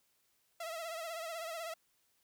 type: tone with vibrato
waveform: sawtooth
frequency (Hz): 659.3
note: E5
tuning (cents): 0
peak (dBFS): -36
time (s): 0.6-1.74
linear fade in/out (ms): 5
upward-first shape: triangle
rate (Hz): 16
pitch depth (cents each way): 82
effects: white hiss -75 dBFS RMS until 2.23 s